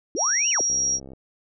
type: linear two-way sweep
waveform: sine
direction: up then down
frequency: 261.6 to 3043 to 261.6 Hz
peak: -25 dBFS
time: 0.15-0.61 s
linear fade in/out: 0 ms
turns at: 0.5 s
type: tone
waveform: sine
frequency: 5660 Hz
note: F8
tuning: 22 cents sharp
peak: -20 dBFS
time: 0.16-1 s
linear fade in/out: 50 ms
type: click train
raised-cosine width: 2 ms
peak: -28 dBFS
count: 30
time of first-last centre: 0.7-1.134 s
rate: 66.8 Hz
effects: none